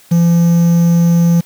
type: tone with quantisation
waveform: triangle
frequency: 170 Hz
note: F3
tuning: 46 cents flat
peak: -5 dBFS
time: 0.11-1.41 s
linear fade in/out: 10 ms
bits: 5
effects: white hiss -45 dBFS RMS until 1.45 s